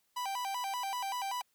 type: tone with vibrato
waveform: 45% pulse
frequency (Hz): 880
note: A5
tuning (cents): 0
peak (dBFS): -34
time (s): 0.16-1.42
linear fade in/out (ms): 10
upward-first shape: square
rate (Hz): 5.2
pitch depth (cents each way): 200
effects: white hiss -75 dBFS RMS until 1.54 s